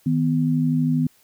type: tone pair together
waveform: sine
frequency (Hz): 157.49 / 250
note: D#3 / B3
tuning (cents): +21 / +21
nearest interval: minor sixth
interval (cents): 800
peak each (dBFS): -20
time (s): 0.06-1.07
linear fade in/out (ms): 5
effects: white hiss -58 dBFS RMS until 1.23 s